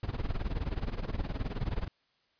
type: noise with tremolo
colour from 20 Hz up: brown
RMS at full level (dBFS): -30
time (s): 0.03-1.88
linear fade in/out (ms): 2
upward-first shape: sine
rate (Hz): 19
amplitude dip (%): 85
effects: white hiss -72 dBFS RMS until 2.39 s + resampled to 11025 Hz